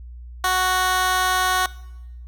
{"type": "tone with high-pass filter", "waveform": "15% pulse", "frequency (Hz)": 370, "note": "F#4", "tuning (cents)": 0, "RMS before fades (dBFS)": -20, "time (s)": [0.44, 1.66], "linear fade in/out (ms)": 2, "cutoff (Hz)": 920, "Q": 1, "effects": ["noise-tail reverb RT60 1.0 s tail -21 dB re dry", "added 60 Hz sine -35 dBFS peak until 2.27 s"]}